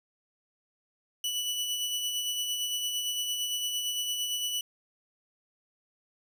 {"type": "tone with tremolo", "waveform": "sawtooth", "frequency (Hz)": 2960, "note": "F#7", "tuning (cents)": 0, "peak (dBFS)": -25, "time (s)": [1.24, 4.61], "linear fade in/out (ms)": 2, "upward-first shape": "sine", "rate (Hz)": 8.8, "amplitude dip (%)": 35, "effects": []}